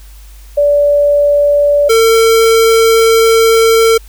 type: tone pair in turn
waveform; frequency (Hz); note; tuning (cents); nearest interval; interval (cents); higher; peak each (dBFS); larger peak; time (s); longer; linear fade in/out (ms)
sine / square; 579 / 451.8; D5 / A4; -25 / +46; major third; 429; first; -6; neither; 0.57-1.89 / 1.89-3.98; second; 10
effects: added 50 Hz sine -32 dBFS peak until 4.08 s + white hiss -44 dBFS RMS until 4.08 s